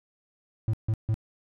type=tone bursts; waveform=triangle; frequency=110 Hz; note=A2; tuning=in tune; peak=-20 dBFS; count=3; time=0.68-1.142 s; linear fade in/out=0 ms; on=54 ms; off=150 ms; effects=none